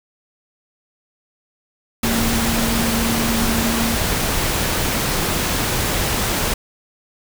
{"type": "tone in noise", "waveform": "sine", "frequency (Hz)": 229.4, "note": "A#3", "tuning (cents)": -28, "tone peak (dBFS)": -20, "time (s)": [2.03, 3.96], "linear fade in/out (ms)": 5, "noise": "pink", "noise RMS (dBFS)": -20, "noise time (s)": [2.03, 6.54], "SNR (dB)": -3, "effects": []}